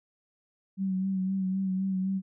sine tone with vibrato, 190 Hz, F#3, 46 cents sharp, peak -26 dBFS, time 0.77-2.22 s, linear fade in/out 50 ms, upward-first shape sine, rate 3.9 Hz, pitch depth 32 cents each way, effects none

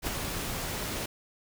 pink noise with ADSR envelope, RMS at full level -31 dBFS, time 0.02-1.06 s, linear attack 48 ms, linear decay 28 ms, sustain -3 dB, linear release 6 ms, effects none

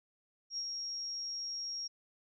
sine tone with ADSR envelope, 5588 Hz, F8, in tune, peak -34 dBFS, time 0.5-1.88 s, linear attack 75 ms, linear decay 61 ms, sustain -3 dB, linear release 14 ms, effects none

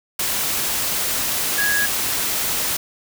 sine tone in noise, 1661.2 Hz, G#6, in tune, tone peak -18 dBFS, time 1.58-1.86 s, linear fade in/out 5 ms, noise white, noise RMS -22 dBFS, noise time 0.19-2.77 s, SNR +1 dB, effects none

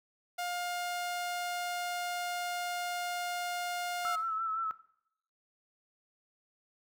sawtooth tone, 708 Hz, F5, 23 cents sharp, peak -30 dBFS, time 0.38-4.16 s, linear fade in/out 10 ms
sine tone with vibrato, 1318.5 Hz, E6, in tune, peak -31 dBFS, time 4.05-4.71 s, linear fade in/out 0 ms, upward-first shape sine, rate 5.9 Hz, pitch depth 38 cents each way
effects noise-tail reverb RT60 0.7 s tail -17 dB re dry

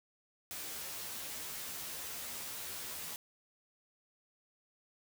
white noise with comb filter, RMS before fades -43 dBFS, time 0.51-3.16 s, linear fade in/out 0 ms, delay 13 ms, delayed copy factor +0.95, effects none

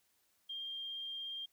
sine tone with vibrato, 3198 Hz, G7, 34 cents sharp, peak -40 dBFS, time 0.49-1.46 s, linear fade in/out 10 ms, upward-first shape sine, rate 17 Hz, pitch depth 9 cents each way, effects white hiss -75 dBFS RMS until 1.52 s

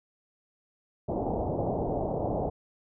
white low-pass noise, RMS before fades -30 dBFS, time 1.08-2.5 s, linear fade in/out 10 ms, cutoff 790 Hz, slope 48 dB/octave, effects none

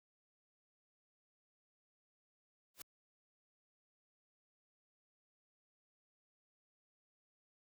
white noise with exponential growth, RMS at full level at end -43 dBFS, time 2.74-2.82 s, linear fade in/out 5 ms, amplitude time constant 17 ms, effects high-pass 60 Hz 12 dB/octave

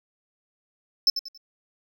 triangle tone with echo, 5274 Hz, E8, in tune, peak -14 dBFS, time 1.07-1.1 s, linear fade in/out 2 ms, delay 92 ms, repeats 3, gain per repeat -10 dB, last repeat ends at 1.376 s, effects none

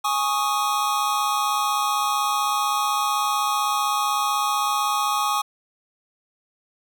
square chord, Ab suspended fourth, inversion none, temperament equal, 830.6 / 1108.7 / 1244.5 Hz, Ab5 / Db6 / Eb6, 0 / 0 / 0 cents, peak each -26 / -25 / -26 dBFS, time 0.04-5.42 s, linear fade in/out 10 ms, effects none

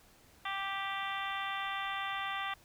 harmonic tone, 392 Hz, G4, in tune, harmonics 2 / 3 / 4 / 5 / 6 / 7 / 8 / 9, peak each -41 / -39 / -44 / -41 / -47 / -46 / -47 / -46 dBFS, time 0.45-2.54 s, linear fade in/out 5 ms, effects pink hiss -62 dBFS RMS until 2.64 s

